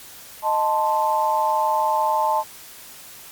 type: chord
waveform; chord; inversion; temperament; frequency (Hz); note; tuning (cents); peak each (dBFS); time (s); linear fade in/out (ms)
sine; A diminished; second; equal; 622.3 / 880 / 1046.5; Eb5 / A5 / C6; 0 / 0 / 0; -25 / -19 / -25; 0.42-2.44; 50
effects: white hiss -42 dBFS RMS until 3.31 s + Opus 48 kbps